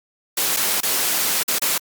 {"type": "noise with dropouts", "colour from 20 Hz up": "white", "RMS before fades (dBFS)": -20, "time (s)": [0.37, 1.78], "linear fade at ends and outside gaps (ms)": 5, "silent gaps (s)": [[0.565, 0.569], [0.806, 0.831], [1.432, 1.48], [1.587, 1.618]], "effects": ["high-pass 200 Hz 12 dB/octave", "Opus 48 kbps"]}